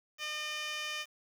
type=tone with band-pass filter; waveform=15% pulse; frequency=606 Hz; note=D#5; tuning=46 cents flat; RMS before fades=-38 dBFS; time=0.18-1.06 s; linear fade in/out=50 ms; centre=3600 Hz; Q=2.1; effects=9-bit

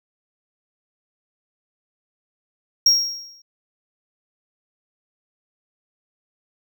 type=tone with exponential decay; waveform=triangle; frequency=5590 Hz; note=F8; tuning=1 cent sharp; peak=-8 dBFS; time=2.86-3.42 s; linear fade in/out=5 ms; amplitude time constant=120 ms; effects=none

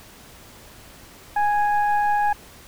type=tone with frequency modulation; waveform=sine; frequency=828 Hz; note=G#5; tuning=5 cents flat; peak=-17 dBFS; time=1.36-2.33 s; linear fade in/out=5 ms; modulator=831 Hz; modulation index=0.61; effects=pink hiss -46 dBFS RMS until 2.67 s

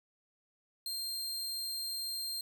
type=tone; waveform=sawtooth; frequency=4186 Hz; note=C8; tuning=in tune; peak=-33 dBFS; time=0.86-2.41 s; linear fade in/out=2 ms; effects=10-bit

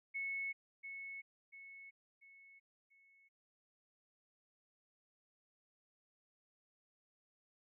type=tone with echo; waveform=sine; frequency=2200 Hz; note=C#7; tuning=14 cents flat; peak=-38 dBFS; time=0.14-0.53 s; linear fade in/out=20 ms; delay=690 ms; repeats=4; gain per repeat=-7 dB; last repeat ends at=3.29 s; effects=none

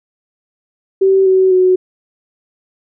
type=tone with pitch steps; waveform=sine; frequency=384.9 / 377 / 369.2 Hz; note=G4 / F#4 / F#4; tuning=-32 / +32 / -4 cents; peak=-7 dBFS; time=1.01-1.76 s; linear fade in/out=10 ms; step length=250 ms; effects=none

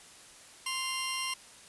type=tone pair together; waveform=15% pulse; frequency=1046.6 / 2794 Hz; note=C6 / F7; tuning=0 / 0 cents; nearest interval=octave + perfect fourth; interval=1700 cents; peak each=-28 dBFS; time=0.66-1.34 s; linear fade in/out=5 ms; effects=white hiss -53 dBFS RMS until 1.68 s + resampled to 24000 Hz

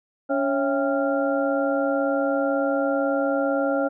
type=tone cluster; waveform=sine; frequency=282.5 / 548 / 666 / 798 / 1388 Hz; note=C#4 / C#5 / E5 / G5 / F6; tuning=+33 / -20 / +18 / +31 / -11 cents; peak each=-25 / -23 / -29 / -31 / -30 dBFS; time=0.29-3.89 s; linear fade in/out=20 ms; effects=none

